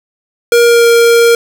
square tone with pitch glide, 472.5 to 467.1 Hz, A#4 to A#4, +23 to +3 cents, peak -5 dBFS, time 0.52-1.35 s, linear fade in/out 2 ms, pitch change -20 cents, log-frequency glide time 0.62-0.88 s, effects none

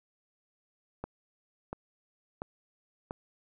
click train, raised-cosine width 1 ms, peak -22 dBFS, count 4, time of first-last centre 1.04-3.109 s, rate 1.45 Hz, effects none

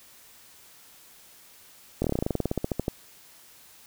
slowing click train, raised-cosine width 2 ms, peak -12 dBFS, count 19, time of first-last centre 2.02-2.881 s, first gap 23 ms, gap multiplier 1.08, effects white hiss -53 dBFS RMS until 3.86 s

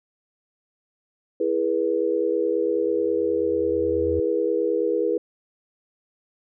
sine chord, E major, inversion none, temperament equal with one note detuned, 329.6 / 415.3 / 484.6 Hz, E4 / G#4 / B4, 0 / 0 / -33 cents, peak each -26 / -24 / -23 dBFS, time 1.4-5.18 s, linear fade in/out 5 ms
triangle tone with exponential growth, 82.41 Hz, E2, in tune, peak -25 dBFS, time 2.45-4.2 s, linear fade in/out 5 ms, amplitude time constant 380 ms
effects none

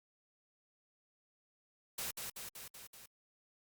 white noise with echo, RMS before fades -40 dBFS, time 1.98-2.11 s, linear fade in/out 5 ms, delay 190 ms, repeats 5, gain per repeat -3 dB, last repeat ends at 3.06 s, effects Opus 48 kbps

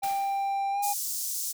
triangle tone with pitch glide, 790 to 813.1 Hz, G5 to G#5, +13 to -37 cents, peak -24 dBFS, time 0.02-0.94 s, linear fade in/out 20 ms, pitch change +50 cents, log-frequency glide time 0.71-0.82 s
white noise with exponential decay, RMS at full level -37 dBFS, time 0.03-0.77 s, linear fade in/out 5 ms, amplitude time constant 160 ms
pink high-pass noise, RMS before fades -32 dBFS, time 0.82-1.53 s, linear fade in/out 20 ms, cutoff 5800 Hz, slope 24 dB/octave
effects none

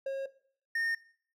triangle tone pair in turn, 542 / 1831.5 Hz, C#5 / A#6, -39 / -31 cents, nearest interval octave + major sixth, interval 2108 cents, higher second, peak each -29 / -27 dBFS, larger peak second, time 0.06-0.26 / 0.75-0.95 s, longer neither, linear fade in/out 5 ms, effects noise-tail reverb RT60 0.5 s tail -17 dB re dry

